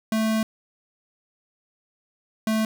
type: tone pair in turn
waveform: square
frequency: 220 / 219.2 Hz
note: A3 / A3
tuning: 0 / -6 cents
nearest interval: unison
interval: 6 cents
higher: first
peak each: -21 dBFS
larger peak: neither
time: 0.12-0.43 / 2.47-2.65 s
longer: first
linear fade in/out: 2 ms
effects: none